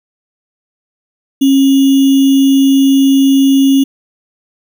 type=tone with sample-and-hold; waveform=sine; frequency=272 Hz; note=C#4; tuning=33 cents flat; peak=-5 dBFS; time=1.41-3.84 s; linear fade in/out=10 ms; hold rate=3150 Hz; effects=none